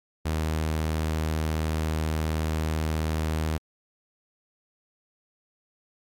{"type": "tone", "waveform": "sawtooth", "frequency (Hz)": 78.6, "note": "D#2", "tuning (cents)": 18, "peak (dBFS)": -21, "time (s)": [0.25, 3.58], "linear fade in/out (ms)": 10, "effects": ["AAC 64 kbps"]}